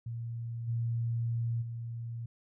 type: tone with level steps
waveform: sine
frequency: 116.54 Hz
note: A#2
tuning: in tune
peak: -35 / -29 / -36 dBFS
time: 0.06-2.26 s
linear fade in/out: 5 ms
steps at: 0.67 / 1.61 s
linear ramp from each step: 20 ms
effects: none